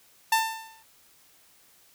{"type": "tone with exponential decay", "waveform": "sawtooth", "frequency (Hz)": 893, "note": "A5", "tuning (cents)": 25, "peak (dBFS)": -14, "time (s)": [0.32, 0.83], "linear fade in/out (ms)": 5, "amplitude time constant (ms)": 110, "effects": ["white hiss -59 dBFS RMS until 1.94 s"]}